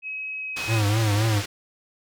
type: tone with pitch glide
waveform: sine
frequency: 2552 to 2534 Hz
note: D#7 to D#7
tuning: +43 to +31 cents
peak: -29 dBFS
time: 0.02-0.82 s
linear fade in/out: 50 ms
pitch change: -12 cents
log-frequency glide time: 0.35-0.61 s
type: low-pass noise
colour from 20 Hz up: white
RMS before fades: -33 dBFS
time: 0.56-1.46 s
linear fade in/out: 10 ms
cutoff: 4900 Hz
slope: 12 dB/octave
type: tone with vibrato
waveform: square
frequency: 107.1 Hz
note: A2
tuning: 46 cents flat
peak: -20 dBFS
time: 0.67-1.43 s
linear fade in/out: 50 ms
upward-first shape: triangle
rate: 3.8 Hz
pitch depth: 120 cents each way
effects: none